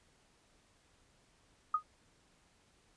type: tone with exponential decay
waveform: sine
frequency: 1244.5 Hz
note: D#6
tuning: in tune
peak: -24 dBFS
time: 1.74-1.83 s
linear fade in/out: 5 ms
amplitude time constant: 19 ms
effects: pink hiss -69 dBFS RMS until 2.96 s + resampled to 22050 Hz